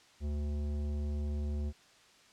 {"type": "tone with tanh clipping", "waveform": "sine", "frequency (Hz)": 73.42, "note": "D2", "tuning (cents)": 0, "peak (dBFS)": -34, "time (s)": [0.2, 1.73], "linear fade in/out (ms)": 50, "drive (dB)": 14, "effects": ["white hiss -61 dBFS RMS until 2.32 s", "low-pass 6000 Hz 12 dB/octave"]}